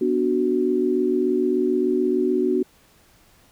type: chord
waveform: sine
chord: B minor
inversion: none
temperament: equal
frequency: 246.9 / 293.7 / 370 Hz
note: B3 / D4 / F#4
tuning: 0 / 0 / 0 cents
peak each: -24 / -24 / -20 dBFS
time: 0.01-2.63 s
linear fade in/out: 5 ms
effects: pink hiss -56 dBFS RMS until 3.51 s